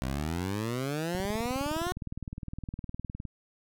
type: exponential sweep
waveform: 15% pulse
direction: up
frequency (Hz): 62.3 to 370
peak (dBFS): -24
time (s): 0.02-1.92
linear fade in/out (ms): 0
type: click train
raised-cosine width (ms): 5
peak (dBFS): -25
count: 42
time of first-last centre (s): 1.15-3.253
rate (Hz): 19.5
effects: none